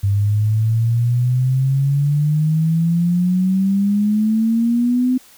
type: exponential sweep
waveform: sine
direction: up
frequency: 98.8 to 256.7 Hz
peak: -13 dBFS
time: 0.03-5.18 s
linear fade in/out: 10 ms
effects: white hiss -47 dBFS RMS until 5.37 s